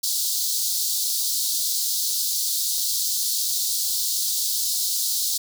pink high-pass noise, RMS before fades -24 dBFS, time 0.03-5.38 s, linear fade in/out 10 ms, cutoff 3900 Hz, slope 48 dB/octave, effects none

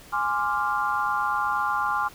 sine chord, D half-diminished seventh, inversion second, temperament equal, 830.6 / 1046.5 / 1174.7 / 1396.9 Hz, Ab5 / C6 / D6 / F6, 0 / 0 / 0 / 0 cents, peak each -28 dBFS, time 0.12-2.09 s, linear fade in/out 20 ms, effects pink hiss -48 dBFS RMS until 2.14 s

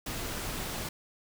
pink noise, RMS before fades -36 dBFS, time 0.06-0.89 s, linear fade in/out 5 ms, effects none

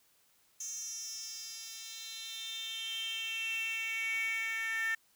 10% pulse tone with high-pass filter sweep, 449.2 Hz, A4, 36 cents sharp, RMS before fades -38 dBFS, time 0.6-4.95 s, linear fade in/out 5 ms, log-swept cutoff 6300 to 1800 Hz, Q 7.6, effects white hiss -69 dBFS RMS until 5.15 s

